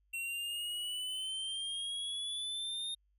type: exponential sweep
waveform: square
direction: up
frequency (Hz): 2718 to 3681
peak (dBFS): -37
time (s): 0.13-2.95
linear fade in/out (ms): 10
effects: added 50 Hz sine -70 dBFS peak until 3.18 s + resampled to 32000 Hz